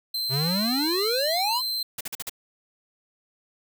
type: tone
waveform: 45% pulse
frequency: 4106 Hz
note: C8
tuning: 33 cents flat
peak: -25 dBFS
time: 0.14-1.83 s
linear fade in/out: 5 ms
type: exponential sweep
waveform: square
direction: up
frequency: 126.1 to 1057 Hz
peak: -25 dBFS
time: 0.29-1.62 s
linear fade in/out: 50 ms
type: noise bursts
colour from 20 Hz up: white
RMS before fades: -32 dBFS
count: 5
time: 1.98-2.296 s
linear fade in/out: 5 ms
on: 28 ms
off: 44 ms
effects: none